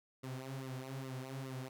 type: tone with flanger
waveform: sawtooth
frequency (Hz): 131.9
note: C3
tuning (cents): +14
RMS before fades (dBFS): -44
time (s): 0.23-1.69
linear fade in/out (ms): 10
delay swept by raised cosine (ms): 1.2 to 7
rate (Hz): 2.4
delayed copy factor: -0.85
effects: none